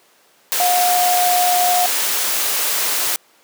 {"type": "tone in noise", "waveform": "sine", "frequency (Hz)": 718, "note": "F5", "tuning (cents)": 48, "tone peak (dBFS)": -14, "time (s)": [0.6, 1.86], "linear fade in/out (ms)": 0, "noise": "white", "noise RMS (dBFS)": -19, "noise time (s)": [0.52, 3.16], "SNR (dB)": 2, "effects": ["pink hiss -53 dBFS RMS until 3.43 s", "high-pass 400 Hz 12 dB/octave"]}